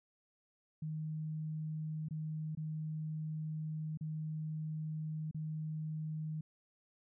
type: tone with dropouts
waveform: sine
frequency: 155.7 Hz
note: D#3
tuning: 2 cents sharp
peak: -37 dBFS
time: 0.82-6.41 s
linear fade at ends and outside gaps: 5 ms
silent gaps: 2.086-2.108 / 2.551-2.572 / 3.974-4.009 / 5.312-5.345 s
effects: none